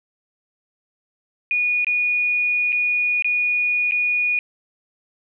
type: tone with dropouts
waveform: sine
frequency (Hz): 2455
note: D#7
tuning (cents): -24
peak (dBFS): -17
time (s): 1.51-4.39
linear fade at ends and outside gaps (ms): 1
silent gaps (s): 1.846-1.868 / 2.722-2.727 / 3.223-3.245 / 3.911-3.92
effects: none